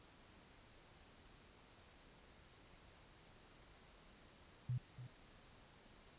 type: tone with echo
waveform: sine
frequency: 124 Hz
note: B2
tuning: 7 cents sharp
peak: -37 dBFS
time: 4.69-4.78 s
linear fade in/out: 5 ms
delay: 290 ms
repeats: 1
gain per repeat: -12 dB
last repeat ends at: 5.07 s
effects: pink hiss -64 dBFS RMS until 6.18 s + resampled to 8000 Hz